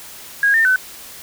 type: tone with pitch steps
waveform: sine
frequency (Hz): 1640 / 1808 / 1514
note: G#6 / A6 / F#6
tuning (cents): -22 / +47 / +39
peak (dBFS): -11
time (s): 0.43-0.76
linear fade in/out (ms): 2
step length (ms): 110
effects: white hiss -37 dBFS RMS until 1.22 s

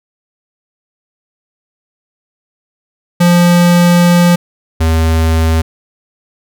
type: tone pair in turn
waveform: square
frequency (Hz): 174.61 / 80.85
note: F3 / E2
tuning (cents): 0 / -33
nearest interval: octave + minor second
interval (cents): 1333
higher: first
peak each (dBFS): -6 / -9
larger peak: first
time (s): 3.2-4.36 / 4.8-5.62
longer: first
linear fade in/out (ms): 10
effects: none

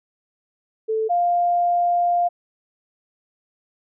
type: tone pair in turn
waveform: sine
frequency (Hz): 440 / 700.2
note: A4 / F5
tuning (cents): 0 / +4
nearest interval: minor sixth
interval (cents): 804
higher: second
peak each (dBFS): -19 / -16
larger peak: second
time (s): 0.88-1.09 / 1.09-2.29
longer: second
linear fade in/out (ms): 20
effects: none

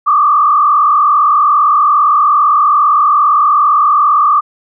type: tone with frequency modulation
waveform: sine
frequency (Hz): 1181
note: D6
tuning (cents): +9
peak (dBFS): -6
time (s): 0.06-4.41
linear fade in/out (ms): 20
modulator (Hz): 42.4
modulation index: 1.4
effects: none

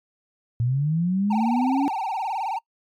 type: linear sweep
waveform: sine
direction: up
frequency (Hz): 114.4 to 286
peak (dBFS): -19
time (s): 0.6-1.88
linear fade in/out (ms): 0
type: tone with vibrato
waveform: triangle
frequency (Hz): 834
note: G#5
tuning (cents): +7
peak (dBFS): -22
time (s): 1.3-2.59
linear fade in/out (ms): 10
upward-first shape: sine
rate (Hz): 19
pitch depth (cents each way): 190
effects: noise-tail reverb RT60 0.1 s tail -25 dB re dry + MP3 96 kbps

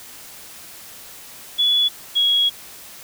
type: tone pair in turn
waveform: sine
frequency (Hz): 3413 / 3322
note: G#7 / G#7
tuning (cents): +47 / 0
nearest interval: unison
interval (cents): 47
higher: first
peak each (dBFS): -14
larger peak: neither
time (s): 1.58-1.89 / 2.15-2.5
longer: second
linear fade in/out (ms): 20
effects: white hiss -40 dBFS RMS until 3.03 s

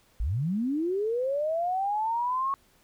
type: linear sweep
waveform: sine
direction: up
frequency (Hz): 44 to 1106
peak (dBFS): -25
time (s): 0.2-2.54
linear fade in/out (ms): 0
effects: pink hiss -63 dBFS RMS until 2.83 s

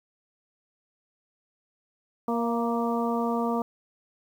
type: harmonic tone with a mistuned harmonic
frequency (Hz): 234.4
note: A#3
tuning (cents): +10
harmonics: 1 / 2 / 3 / 4 / 5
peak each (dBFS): -27 / -30 / -32 / -33 / -34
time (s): 2.28-3.62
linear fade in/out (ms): 2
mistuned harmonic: 3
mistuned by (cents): -25
effects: 9-bit

